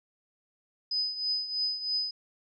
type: tone with tremolo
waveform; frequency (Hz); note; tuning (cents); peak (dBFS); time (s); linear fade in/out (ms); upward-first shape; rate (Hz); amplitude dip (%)
sine; 5010; D#8; +11; -25; 0.91-2.11; 5; triangle; 3.1; 75
effects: none